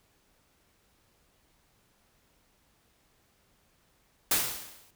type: noise with exponential decay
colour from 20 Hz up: white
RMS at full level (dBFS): -23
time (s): 4.31-4.91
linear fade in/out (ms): 5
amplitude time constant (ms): 130
effects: pink hiss -68 dBFS RMS until 4.95 s